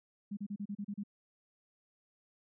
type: tone bursts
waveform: sine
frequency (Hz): 203.5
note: G#3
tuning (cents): -35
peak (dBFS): -36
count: 8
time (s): 0.31-1.036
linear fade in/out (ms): 10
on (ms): 61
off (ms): 34
effects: none